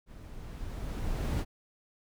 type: noise with level ramp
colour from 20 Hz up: brown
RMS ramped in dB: -48 to -28 dBFS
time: 0.06-1.45 s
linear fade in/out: 50 ms
effects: none